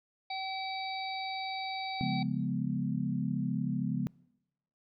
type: harmonic tone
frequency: 766 Hz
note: G5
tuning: 40 cents flat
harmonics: 1 / 3 / 5 / 6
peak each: -36 / -41 / -43 / -44 dBFS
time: 0.3-2.23 s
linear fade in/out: 5 ms
type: chord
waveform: sine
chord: C# dominant seventh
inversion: none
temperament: equal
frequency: 138.59 / 174.61 / 207.7 / 246.9 Hz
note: C#3 / E#3 / G#3 / B3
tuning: 0 / 0 / 0 / 0 cents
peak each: -35 dBFS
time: 2.01-4.07 s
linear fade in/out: 0 ms
effects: noise-tail reverb RT60 0.9 s tail -25 dB re dry